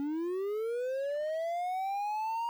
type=linear sweep; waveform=triangle; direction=up; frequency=277.7 to 944 Hz; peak=-29 dBFS; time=0-2.49 s; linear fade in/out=0 ms; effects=10-bit